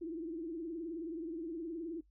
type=tone with vibrato; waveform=sine; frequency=329.6 Hz; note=E4; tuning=in tune; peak=-38 dBFS; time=0.01-2.01 s; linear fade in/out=10 ms; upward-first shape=triangle; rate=19 Hz; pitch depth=130 cents each way; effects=noise-tail reverb RT60 0.1 s tail -20 dB re dry + added 50 Hz sine -65 dBFS peak until 2.1 s